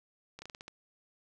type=slowing click train; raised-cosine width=0.2 ms; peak=-28 dBFS; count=7; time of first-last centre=0.39-0.68 s; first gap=30 ms; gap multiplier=1.19; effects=none